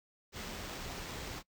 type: noise with sample-and-hold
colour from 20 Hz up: pink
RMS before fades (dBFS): -43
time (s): 0.32-1.43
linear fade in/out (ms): 50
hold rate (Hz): 11025
effects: noise-tail reverb RT60 0.1 s tail -22 dB re dry